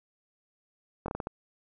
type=slowing click train; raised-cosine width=1 ms; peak=-19 dBFS; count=6; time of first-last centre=1.06-1.271 s; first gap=22 ms; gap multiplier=1.33; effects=none